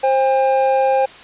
triangle tone pair together, 529 / 806.4 Hz, C5 / G5, +19 / +49 cents, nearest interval perfect fifth, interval 730 cents, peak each -13 / -14 dBFS, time 0.03-1.06 s, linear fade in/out 10 ms, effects white hiss -39 dBFS RMS until 1.23 s + resampled to 8000 Hz

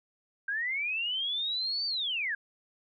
sine linear two-way sweep, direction up then down, 1568 to 4633 to 1568 Hz, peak -29 dBFS, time 0.48-2.35 s, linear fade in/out 5 ms, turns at 1.86 s, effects none

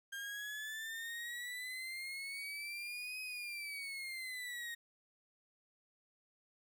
35% pulse exponential two-way sweep, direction up then down, 1600 to 2530 to 1860 Hz, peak -40 dBFS, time 0.12-4.75 s, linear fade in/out 10 ms, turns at 3.21 s, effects 12-bit

